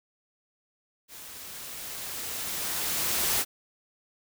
white noise with level ramp, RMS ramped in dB -45 to -25 dBFS, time 1.08-3.45 s, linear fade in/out 50 ms, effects none

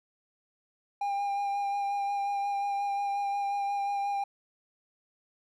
triangle tone with vibrato, 803 Hz, G5, 41 cents sharp, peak -26 dBFS, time 1.01-4.24 s, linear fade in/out 5 ms, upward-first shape sine, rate 5.6 Hz, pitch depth 16 cents each way, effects none

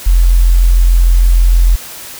sine tone, 43.29 Hz, F1, 14 cents flat, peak -4 dBFS, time 0.06-1.76 s, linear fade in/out 10 ms, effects white hiss -29 dBFS RMS until 2.19 s

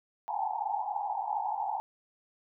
pink band-pass noise, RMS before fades -33 dBFS, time 0.28-1.8 s, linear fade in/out 0 ms, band 770 to 890 Hz, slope 96 dB/octave, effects none

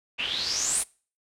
white noise with low-pass filter sweep, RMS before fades -28 dBFS, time 0.18-0.84 s, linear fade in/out 20 ms, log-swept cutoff 2600 to 10000 Hz, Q 8, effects noise-tail reverb RT60 0.4 s tail -24 dB re dry

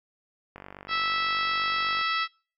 click train, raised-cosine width 0.5 ms, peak -26 dBFS, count 71, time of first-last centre 0.56-2.012 s, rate 48.2 Hz
harmonic tone, 656 Hz, E5, 9 cents flat, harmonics 2 / 3 / 4 / 5 / 6 / 7 / 8, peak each -27 / -31 / -33 / -35 / -37 / -38 / -39 dBFS, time 0.88-2.28 s, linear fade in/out 50 ms
effects noise-tail reverb RT60 0.4 s tail -25 dB re dry

